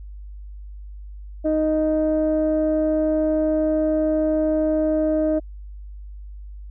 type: tone pair together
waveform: sine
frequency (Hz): 311.1 / 621.8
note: D#4 / D#5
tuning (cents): 0 / -1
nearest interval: octave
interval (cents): 1199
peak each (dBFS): -19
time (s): 1.44-5.4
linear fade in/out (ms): 20
effects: tanh soft clip ceiling -12 dBFS + added 50 Hz sine -34 dBFS peak until 6.7 s